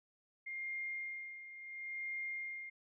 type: tone with tremolo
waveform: sine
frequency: 2118 Hz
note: C7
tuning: 21 cents sharp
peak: -38 dBFS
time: 0.46-2.7 s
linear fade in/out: 10 ms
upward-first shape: sine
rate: 0.72 Hz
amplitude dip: 70%
effects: none